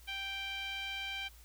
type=tone with low-pass filter; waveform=5% pulse; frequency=784 Hz; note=G5; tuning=in tune; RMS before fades=-40 dBFS; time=0.07-1.29 s; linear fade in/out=20 ms; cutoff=2800 Hz; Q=3.7; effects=added 58 Hz sine -55 dBFS peak until 1.44 s + white hiss -61 dBFS RMS until 1.44 s